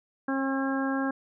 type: harmonic tone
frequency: 269.7 Hz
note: C#4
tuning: 47 cents flat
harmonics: 1 / 2 / 3 / 4 / 5 / 6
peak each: -27 / -35 / -36 / -37 / -39 / -35 dBFS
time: 0.28-1.11 s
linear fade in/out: 5 ms
effects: none